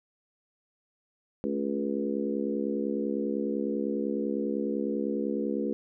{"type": "harmonic tone with a mistuned harmonic", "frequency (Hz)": 70, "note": "C#2", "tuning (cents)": 18, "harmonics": [3, 4, 5, 6, 7], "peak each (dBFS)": [-32, -33, -34, -35, -35], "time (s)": [1.44, 5.73], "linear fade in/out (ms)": 0, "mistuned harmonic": 3, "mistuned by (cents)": 34, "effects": []}